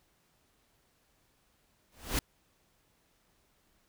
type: noise with exponential growth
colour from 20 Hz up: pink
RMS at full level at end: -26 dBFS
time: 1.92-2.19 s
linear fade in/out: 2 ms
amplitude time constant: 58 ms
effects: pink hiss -71 dBFS RMS until 3.88 s